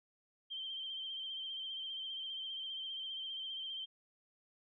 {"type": "tone with vibrato", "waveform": "sine", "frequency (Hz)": 3136, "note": "G7", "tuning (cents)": 0, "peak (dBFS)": -40, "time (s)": [0.5, 3.86], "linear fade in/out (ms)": 20, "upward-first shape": "sine", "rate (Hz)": 15, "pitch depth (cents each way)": 39, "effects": []}